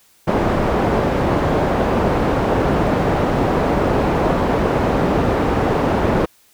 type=low-pass noise; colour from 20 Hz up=white; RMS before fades=-17 dBFS; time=0.27-6.26 s; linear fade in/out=10 ms; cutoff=640 Hz; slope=12 dB/octave; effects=white hiss -54 dBFS RMS until 6.53 s